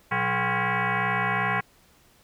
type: tone with frequency modulation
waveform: sine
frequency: 424.7 Hz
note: G#4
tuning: 39 cents sharp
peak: -22 dBFS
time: 0.11-1.61 s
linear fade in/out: 10 ms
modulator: 304 Hz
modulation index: 6.1
effects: pink hiss -59 dBFS RMS until 2.23 s